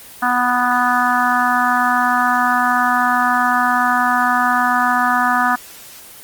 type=harmonic tone; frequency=246.9 Hz; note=B3; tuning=in tune; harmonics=1 / 3 / 4 / 5 / 6 / 7; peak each=-23 / -19 / -20 / -18 / -20 / -22 dBFS; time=0.22-5.56 s; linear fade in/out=10 ms; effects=white hiss -38 dBFS RMS until 6.23 s + Opus 24 kbps